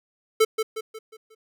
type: tone with echo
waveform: square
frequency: 440 Hz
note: A4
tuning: in tune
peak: -15 dBFS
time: 0.4-0.45 s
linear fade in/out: 10 ms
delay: 180 ms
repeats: 5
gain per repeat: -7 dB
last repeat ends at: 1.35 s
effects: none